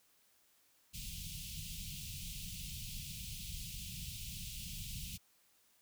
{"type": "band-stop noise", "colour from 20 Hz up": "pink", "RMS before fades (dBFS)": -45, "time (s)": [0.93, 5.18], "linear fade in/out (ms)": 20, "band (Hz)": [190, 2600], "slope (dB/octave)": 48, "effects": ["white hiss -71 dBFS RMS until 5.81 s"]}